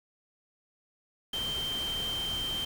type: tone in noise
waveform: sine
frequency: 3136 Hz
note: G7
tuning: in tune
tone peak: -31 dBFS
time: 1.33-2.65 s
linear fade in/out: 5 ms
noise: pink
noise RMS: -40 dBFS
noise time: 1.33-2.65 s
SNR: +6 dB
effects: none